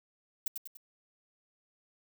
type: noise with echo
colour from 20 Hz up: violet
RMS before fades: -32 dBFS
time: 0.46-0.48 s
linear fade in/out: 2 ms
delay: 97 ms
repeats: 3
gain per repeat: -6 dB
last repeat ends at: 0.771 s
effects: none